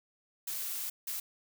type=noise bursts at uneven times; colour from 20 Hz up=blue; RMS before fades=-37 dBFS; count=2; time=0.47-0.9 / 1.07-1.2 s; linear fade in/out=5 ms; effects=none